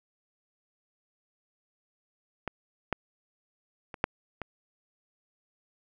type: clicks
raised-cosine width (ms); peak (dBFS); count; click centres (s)
0.5; -17 / -12 / -25 / -8 / -20; 5; 2.477 / 2.927 / 3.942 / 4.041 / 4.417
effects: none